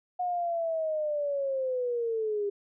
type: linear sweep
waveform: sine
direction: down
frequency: 727 to 400.2 Hz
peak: -27 dBFS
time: 0.19-2.5 s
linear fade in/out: 10 ms
effects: none